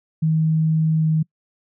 sine tone with pitch glide, 158.6 to 157.69 Hz, D#3 to D#3, +33 to +24 cents, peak -15 dBFS, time 0.22-1.23 s, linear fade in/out 10 ms, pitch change -9 cents, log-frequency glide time 0.98-1.05 s, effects noise-tail reverb RT60 0.1 s tail -26 dB re dry

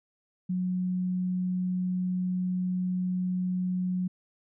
sine tone, 182.5 Hz, F#3, 24 cents flat, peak -26 dBFS, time 0.49-4.08 s, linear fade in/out 10 ms, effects none

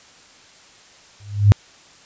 sine tone with exponential growth, 102.4 Hz, G#2, 24 cents flat, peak -3 dBFS, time 1.2-1.52 s, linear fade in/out 0 ms, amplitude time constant 68 ms, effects white hiss -48 dBFS RMS until 2.05 s + resampled to 16000 Hz

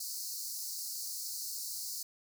pink high-pass noise, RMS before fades -40 dBFS, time 0-2.03 s, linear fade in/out 5 ms, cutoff 4300 Hz, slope 96 dB/octave, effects none

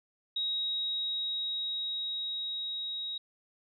sine tone with level ramp, 3800 Hz, A#7, 33 cents sharp, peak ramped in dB -29 to -34 dBFS, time 0.36-3.18 s, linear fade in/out 5 ms, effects none

